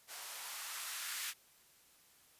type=noise with band-pass filter sweep; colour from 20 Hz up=violet; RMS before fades=-44 dBFS; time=0.07-1.34 s; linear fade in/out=50 ms; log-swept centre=690 to 1700 Hz; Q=1.4; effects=white hiss -66 dBFS RMS until 2.39 s + resampled to 32000 Hz